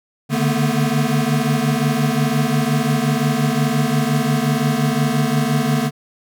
square tone cluster, 143.9 / 149.6 / 222.4 / 244.6 Hz, D3 / D3 / A3 / B3, -35 / +32 / +19 / -16 cents, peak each -22 dBFS, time 0.29-5.91 s, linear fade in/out 50 ms, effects none

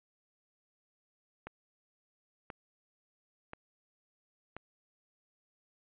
click train, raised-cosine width 0.5 ms, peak -27 dBFS, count 4, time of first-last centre 1.47-4.566 s, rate 0.969 Hz, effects resampled to 8000 Hz

